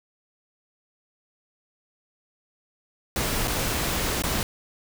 pink noise with dropouts, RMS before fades -26 dBFS, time 3.16-4.43 s, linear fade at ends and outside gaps 1 ms, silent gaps 3.474-3.479 / 4.221-4.237 s, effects none

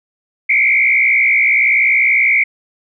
sine tone with frequency modulation, 2217 Hz, C#7, in tune, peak -9 dBFS, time 0.49-2.44 s, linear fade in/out 10 ms, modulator 60.9 Hz, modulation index 2.2, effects none

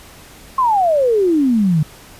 sine exponential sweep, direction down, 1084 to 146.83 Hz, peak -11 dBFS, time 0.58-1.83 s, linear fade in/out 5 ms, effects pink hiss -41 dBFS RMS until 2.19 s + resampled to 32000 Hz

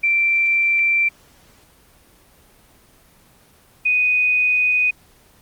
sine tone pair in turn, 2349 / 2489 Hz, D7 / D#7, 0 / 0 cents, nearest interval minor second, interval 100 cents, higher second, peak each -14 dBFS, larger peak neither, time 0.03-1.09 / 3.85-4.91 s, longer neither, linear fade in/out 10 ms, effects pink hiss -52 dBFS RMS until 5.41 s + Opus 24 kbps

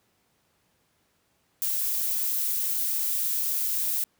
violet noise, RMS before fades -27 dBFS, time 1.62-4.04 s, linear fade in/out 0 ms, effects pink hiss -69 dBFS RMS until 4.19 s + high-pass 80 Hz 12 dB/octave

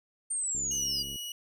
sine linear sweep, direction down, 8850 to 4700 Hz, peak -29 dBFS, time 0.3-1.03 s, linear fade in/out 10 ms
click train, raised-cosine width 3 ms, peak -34 dBFS, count 43, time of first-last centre 0.55-1.159 s, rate 69 Hz
sawtooth tone, 2915 Hz, F#7, 26 cents flat, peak -33 dBFS, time 0.71-1.32 s, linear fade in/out 2 ms
effects none

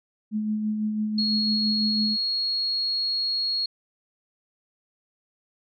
sine tone with tremolo, 213.9 Hz, A3, 49 cents flat, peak -22 dBFS, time 0.31-2.17 s, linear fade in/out 50 ms, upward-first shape sine, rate 6 Hz, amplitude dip 35%
sine tone, 4307 Hz, C8, 49 cents sharp, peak -23 dBFS, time 1.18-3.66 s, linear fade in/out 5 ms
effects none

